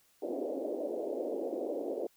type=band-pass noise; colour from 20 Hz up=white; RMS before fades=-36 dBFS; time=0.22-2.07 s; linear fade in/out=5 ms; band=270 to 620 Hz; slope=48 dB/octave; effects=white hiss -68 dBFS RMS until 2.16 s